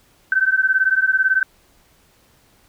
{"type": "beating tone pair", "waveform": "sine", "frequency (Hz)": [1528, 1546], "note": ["G6", "G6"], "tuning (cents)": [-45, -24], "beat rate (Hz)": 18, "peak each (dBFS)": -17, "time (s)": [0.32, 1.43], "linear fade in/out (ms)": 2, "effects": ["pink hiss -56 dBFS RMS until 2.68 s"]}